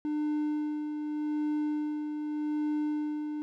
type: tone with tremolo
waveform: triangle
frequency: 300.5 Hz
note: D4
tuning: 40 cents sharp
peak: -25 dBFS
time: 0.05-3.42 s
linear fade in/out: 0 ms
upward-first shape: sine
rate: 0.84 Hz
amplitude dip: 45%
effects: none